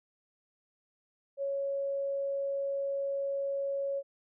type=tone; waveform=sine; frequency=554.4 Hz; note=C#5; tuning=in tune; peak=-30 dBFS; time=1.37-4.03 s; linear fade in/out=50 ms; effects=none